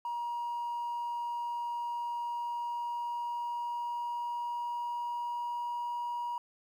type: tone with pitch glide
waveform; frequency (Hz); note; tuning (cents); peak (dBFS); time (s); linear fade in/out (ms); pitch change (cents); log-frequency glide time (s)
triangle; 951 to 957.6; A#5 to A#5; +34 to +46; -30; 0.05-6.38; 2; +12; 2.2-5.94
effects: tanh soft clip ceiling -29 dBFS + 11-bit